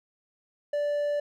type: tone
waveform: triangle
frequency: 584 Hz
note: D5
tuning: 10 cents flat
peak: -23 dBFS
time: 0.73-1.2 s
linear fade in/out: 5 ms
effects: none